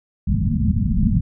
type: low-pass noise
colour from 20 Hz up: white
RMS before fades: -18 dBFS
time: 0.27-1.21 s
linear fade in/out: 10 ms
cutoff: 230 Hz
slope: 96 dB/octave
effects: none